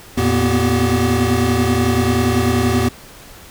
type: tone cluster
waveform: square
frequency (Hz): 85.6 / 115.1 / 238.7 / 249.1 / 382.5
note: F2 / A#2 / A#3 / B3 / G4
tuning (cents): -34 / -22 / +41 / +15 / -42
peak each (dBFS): -21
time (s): 0.17-2.89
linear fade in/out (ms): 10
effects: pink hiss -40 dBFS RMS until 3.5 s